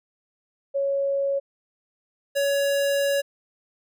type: tone pair in turn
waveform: sine / square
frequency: 554.4 / 561.2 Hz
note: C#5 / C#5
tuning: 0 / +21 cents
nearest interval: unison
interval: 21 cents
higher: second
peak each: -21 dBFS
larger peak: neither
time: 0.74-1.4 / 2.35-3.22 s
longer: second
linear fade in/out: 20 ms
effects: none